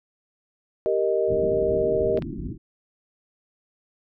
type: chord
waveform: sine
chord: Eb major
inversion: first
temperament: equal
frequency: 392 / 466.2 / 622.3 Hz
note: G4 / Bb4 / Eb5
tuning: 0 / 0 / 0 cents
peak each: -24 dBFS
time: 0.86-2.19 s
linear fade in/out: 0 ms
type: low-pass noise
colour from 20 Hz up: white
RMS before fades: -32 dBFS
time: 1.27-2.58 s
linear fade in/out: 50 ms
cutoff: 350 Hz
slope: 96 dB/octave
type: clicks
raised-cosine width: 0.3 ms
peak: -22 dBFS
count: 2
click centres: 2.174 / 2.223 s
effects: none